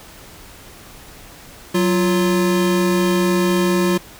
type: tone pair together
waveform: square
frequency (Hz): 185 / 349.2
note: F#3 / F4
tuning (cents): 0 / 0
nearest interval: major seventh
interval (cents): 1100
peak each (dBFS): -18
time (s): 1.74-3.98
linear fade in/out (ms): 10
effects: pink hiss -41 dBFS RMS until 4.19 s